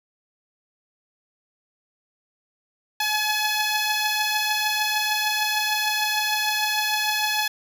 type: beating tone pair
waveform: 10% pulse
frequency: 849 / 855.6 Hz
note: G#5 / A5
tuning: +38 / -49 cents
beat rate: 6.6 Hz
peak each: -14 / -20 dBFS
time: 3-7.48 s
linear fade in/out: 5 ms
effects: none